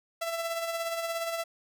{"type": "tone with tremolo", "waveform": "sawtooth", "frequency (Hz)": 667, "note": "E5", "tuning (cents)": 20, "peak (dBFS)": -25, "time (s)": [0.21, 1.44], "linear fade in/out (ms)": 10, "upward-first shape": "sine", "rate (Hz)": 17, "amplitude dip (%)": 45, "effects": []}